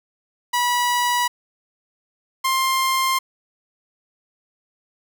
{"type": "tone pair in turn", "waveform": "sawtooth", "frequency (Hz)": [974, 1055.5], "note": ["B5", "C6"], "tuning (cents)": [-24, 15], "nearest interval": "minor second", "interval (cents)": 139, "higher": "second", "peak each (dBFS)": -14, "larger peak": "neither", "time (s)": [[0.53, 1.28], [2.44, 3.19]], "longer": "neither", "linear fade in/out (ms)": 10, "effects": []}